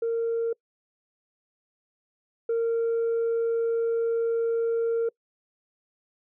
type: tone pair in turn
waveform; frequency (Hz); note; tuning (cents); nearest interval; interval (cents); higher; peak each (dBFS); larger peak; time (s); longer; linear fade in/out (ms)
sine; 460.6 / 460.6; A#4 / A#4; -21 / -21; unison; 0; neither; -22 / -20; second; 0.02-0.53 / 2.49-5.09; second; 5
effects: noise-tail reverb RT60 0.1 s tail -26 dB re dry + tanh soft clip ceiling -21 dBFS